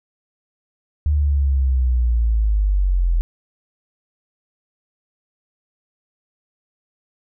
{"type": "linear sweep", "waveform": "sine", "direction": "down", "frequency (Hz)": [75.3, 41.2], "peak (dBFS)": -14, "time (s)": [1.06, 3.21], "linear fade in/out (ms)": 0, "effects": []}